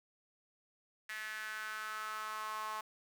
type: tone with high-pass filter sweep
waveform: sawtooth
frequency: 215.8 Hz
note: A3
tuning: 33 cents flat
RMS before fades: -42 dBFS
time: 1.09-2.81 s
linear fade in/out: 5 ms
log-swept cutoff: 1800 to 1000 Hz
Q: 5
effects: 10-bit